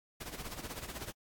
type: noise with tremolo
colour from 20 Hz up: pink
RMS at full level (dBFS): -41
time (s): 0.2-1.12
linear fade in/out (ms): 10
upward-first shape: sine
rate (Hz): 16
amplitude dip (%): 70
effects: AAC 64 kbps